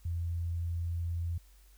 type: tone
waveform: sine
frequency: 85 Hz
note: F2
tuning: 46 cents flat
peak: -31 dBFS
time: 0.05-1.38 s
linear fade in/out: 5 ms
effects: added 48 Hz sine -56 dBFS peak until 1.77 s + white hiss -66 dBFS RMS until 1.77 s